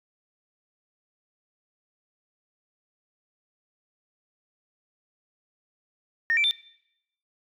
sine tone with pitch steps, 1835 / 2336 / 3563 Hz, A#6 / D7 / A7, -28 / -10 / +21 cents, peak -19 dBFS, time 6.3-6.51 s, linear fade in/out 0 ms, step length 70 ms, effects noise-tail reverb RT60 0.8 s tail -22 dB re dry + tanh soft clip ceiling -15 dBFS

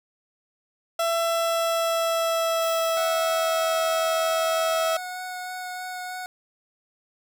30% pulse tone with pitch glide, 669 to 650.7 Hz, E5 to E5, +25 to -23 cents, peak -19 dBFS, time 0.99-4.97 s, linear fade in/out 5 ms, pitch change -48 cents, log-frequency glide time 1.17-3.7 s
blue noise with exponential decay, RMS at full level -39 dBFS, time 2.62-5.02 s, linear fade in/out 1 ms, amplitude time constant 520 ms
25% pulse tone with vibrato, 733 Hz, F#5, 16 cents flat, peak -28 dBFS, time 2.97-6.26 s, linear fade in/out 0 ms, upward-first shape sine, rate 3.2 Hz, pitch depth 10 cents each way
effects none

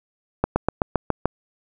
slowing click train, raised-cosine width 1 ms, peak -4 dBFS, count 7, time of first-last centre 0.44-1.256 s, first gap 120 ms, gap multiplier 1.05, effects none

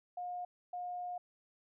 sine tone bursts at uneven times, 715 Hz, F5, 41 cents sharp, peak -38 dBFS, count 2, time 0.17-0.45 / 0.73-1.18 s, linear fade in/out 5 ms, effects none

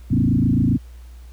sine tone with frequency modulation, 181.7 Hz, F#3, 31 cents flat, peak -14 dBFS, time 0.1-0.78 s, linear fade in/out 20 ms, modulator 27.5 Hz, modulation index 3.5, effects added 60 Hz sine -37 dBFS peak until 1.32 s + pink hiss -55 dBFS RMS until 1.32 s

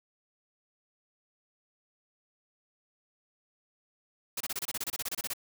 white noise bursts, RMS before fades -34 dBFS, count 16, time 4.37-5.335 s, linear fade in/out 5 ms, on 35 ms, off 27 ms, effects none

